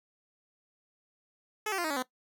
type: tone with pitch steps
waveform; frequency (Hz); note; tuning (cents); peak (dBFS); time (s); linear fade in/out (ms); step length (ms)
10% pulse; 428.2 / 385.9 / 347.8 / 313.5 / 282.5 / 254.6; A4 / G4 / F4 / D#4 / C#4 / C4; -47 / -27 / -7 / +13 / +33 / -47; -22; 1.66-2.026; 5; 61
effects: noise-tail reverb RT60 0.1 s tail -18 dB re dry